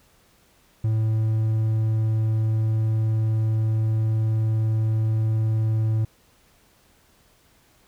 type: tone with vibrato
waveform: triangle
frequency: 110.1 Hz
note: A2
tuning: 2 cents sharp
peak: -17 dBFS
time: 0.84-6.05 s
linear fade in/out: 5 ms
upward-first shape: triangle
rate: 20 Hz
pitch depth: 10 cents each way
effects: pink hiss -59 dBFS RMS until 7.87 s